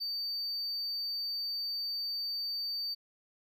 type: tone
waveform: triangle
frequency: 4600 Hz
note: D8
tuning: 37 cents flat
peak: -32 dBFS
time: 0-2.95 s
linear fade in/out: 20 ms
effects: none